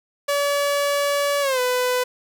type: tone with pitch glide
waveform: sawtooth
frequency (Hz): 571 to 500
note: D5 to B4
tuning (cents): -49 to +21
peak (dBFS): -15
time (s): 0.28-2.04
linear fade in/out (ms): 10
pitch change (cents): -230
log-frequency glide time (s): 1.41-1.6
effects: 9-bit